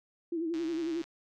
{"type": "tone with vibrato", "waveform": "sine", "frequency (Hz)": 330, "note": "E4", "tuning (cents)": 2, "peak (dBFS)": -30, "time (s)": [0.32, 1.02], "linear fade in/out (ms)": 5, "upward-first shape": "sine", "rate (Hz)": 11, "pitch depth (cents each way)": 79}
{"type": "click train", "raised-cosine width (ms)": 0.2, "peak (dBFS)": -31, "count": 70, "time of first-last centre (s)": [0.54, 1.04], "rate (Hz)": 138}
{"effects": []}